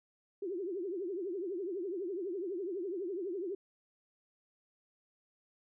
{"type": "tone with vibrato", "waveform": "sine", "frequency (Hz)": 370, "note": "F#4", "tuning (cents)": 0, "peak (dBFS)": -35, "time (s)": [0.42, 3.55], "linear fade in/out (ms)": 5, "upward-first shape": "triangle", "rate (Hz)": 12, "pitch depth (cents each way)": 220, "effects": []}